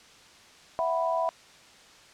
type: chord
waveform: sine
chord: E suspended second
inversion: none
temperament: equal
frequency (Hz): 659.3 / 740 / 987.8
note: E5 / F#5 / B5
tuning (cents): 0 / 0 / 0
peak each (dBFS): -27 / -32 / -29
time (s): 0.79-1.29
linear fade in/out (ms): 0
effects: white hiss -53 dBFS RMS until 2.13 s + low-pass 6000 Hz 12 dB/octave